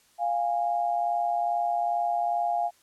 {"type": "tone pair together", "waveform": "sine", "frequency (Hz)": [698.6, 821], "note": ["F5", "G#5"], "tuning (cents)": [0, -20], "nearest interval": "minor third", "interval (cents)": 280, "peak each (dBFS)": [-25, -29], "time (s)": [0.18, 2.71], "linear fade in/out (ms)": 50, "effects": ["white hiss -62 dBFS RMS until 2.82 s", "low-pass 11000 Hz 12 dB/octave"]}